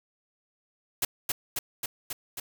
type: noise with echo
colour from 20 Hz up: white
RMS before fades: -26 dBFS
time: 1.02-1.05 s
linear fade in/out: 5 ms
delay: 270 ms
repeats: 5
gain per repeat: -2 dB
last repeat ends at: 2.4 s
effects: none